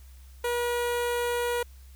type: tone with notch filter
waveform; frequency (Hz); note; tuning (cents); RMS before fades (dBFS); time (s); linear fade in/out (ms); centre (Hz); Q
sawtooth; 481.1; B4; -45; -28; 0.44-1.63; 5; 5200; 1.8
effects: added 65 Hz sine -46 dBFS peak until 1.95 s + white hiss -60 dBFS RMS until 1.95 s